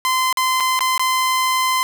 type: tone with dropouts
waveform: sawtooth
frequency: 1032 Hz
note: C6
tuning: 24 cents flat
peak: -12 dBFS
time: 0.05-1.83 s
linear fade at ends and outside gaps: 0 ms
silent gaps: 0.327-0.372 / 0.601-0.605 / 0.791-0.807 / 0.978-0.995 s
effects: none